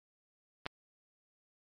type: clicks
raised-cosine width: 0.3 ms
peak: -29 / -18 dBFS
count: 2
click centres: 0.657 / 0.664 s
effects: MP3 64 kbps